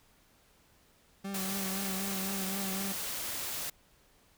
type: tone with vibrato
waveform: 40% pulse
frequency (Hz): 193.5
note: G3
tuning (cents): -22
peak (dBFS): -35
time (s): 1.24-2.93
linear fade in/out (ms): 10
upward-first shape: triangle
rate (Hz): 3.9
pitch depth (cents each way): 46
type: noise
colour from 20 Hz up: white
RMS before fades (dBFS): -37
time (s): 1.34-3.7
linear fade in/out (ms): 5
effects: pink hiss -65 dBFS RMS until 4.37 s